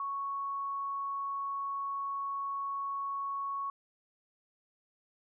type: tone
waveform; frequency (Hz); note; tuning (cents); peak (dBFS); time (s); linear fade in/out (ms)
sine; 1108.7; C#6; 0; -33; 0-3.7; 2
effects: none